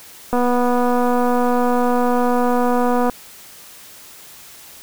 click train, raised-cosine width 1 ms, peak -6 dBFS, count 679, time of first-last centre 0.33-3.097 s, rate 245 Hz, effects white hiss -41 dBFS RMS until 4.82 s

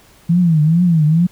sine tone with vibrato, 164.3 Hz, E3, 5 cents flat, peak -9 dBFS, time 0.29-1.27 s, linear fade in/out 10 ms, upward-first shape triangle, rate 2.3 Hz, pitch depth 180 cents each way, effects pink hiss -48 dBFS RMS until 1.31 s

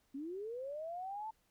sine linear sweep, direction up, 261.6 to 895 Hz, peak -40 dBFS, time 0.14-1.31 s, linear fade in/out 10 ms, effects pink hiss -75 dBFS RMS until 1.5 s

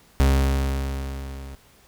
40% pulse tone with level ramp, 67.7 Hz, C#2, 40 cents flat, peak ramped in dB -13 to -35 dBFS, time 0.2-1.55 s, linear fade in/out 0 ms, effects pink hiss -55 dBFS RMS until 1.87 s

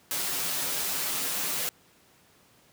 white noise with comb filter, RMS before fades -30 dBFS, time 0.11-1.69 s, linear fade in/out 0 ms, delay 9 ms, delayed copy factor -0.7, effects pink hiss -60 dBFS RMS until 2.72 s + high-pass 100 Hz 12 dB/octave

